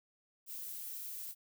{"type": "noise", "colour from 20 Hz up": "violet", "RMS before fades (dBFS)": -44, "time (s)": [0.46, 1.35], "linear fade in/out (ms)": 50, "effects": []}